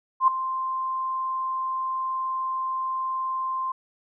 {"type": "tone with ADSR envelope", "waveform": "sine", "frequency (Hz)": 1046.5, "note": "C6", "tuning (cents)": 0, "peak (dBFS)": -12, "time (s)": [0.2, 3.72], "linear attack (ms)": 78, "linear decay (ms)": 4, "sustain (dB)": -13, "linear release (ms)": 5, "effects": []}